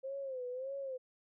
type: tone with vibrato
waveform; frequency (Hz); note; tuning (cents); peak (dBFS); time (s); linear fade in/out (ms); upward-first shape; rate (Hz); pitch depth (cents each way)
sine; 523.3; C5; 0; -38; 0.03-0.98; 20; sine; 1.7; 100
effects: none